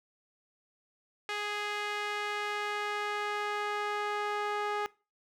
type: tone with band-pass filter sweep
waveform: sawtooth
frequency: 415.3 Hz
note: G#4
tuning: in tune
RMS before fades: -34 dBFS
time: 1.29-4.86 s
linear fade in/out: 0 ms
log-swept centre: 2200 to 1100 Hz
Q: 1
effects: noise-tail reverb RT60 0.3 s tail -21 dB re dry